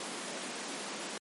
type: high-pass noise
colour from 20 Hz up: pink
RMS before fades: -40 dBFS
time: 0-1.18 s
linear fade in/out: 2 ms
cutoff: 190 Hz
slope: 48 dB/octave
effects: MP3 48 kbps